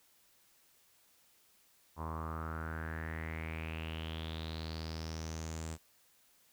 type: tone with low-pass filter sweep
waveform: sawtooth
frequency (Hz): 80.3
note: E2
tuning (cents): -45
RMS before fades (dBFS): -41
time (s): 1.96-5.78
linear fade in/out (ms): 50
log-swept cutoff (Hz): 1000 to 7900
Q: 6.6
effects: white hiss -68 dBFS RMS until 6.52 s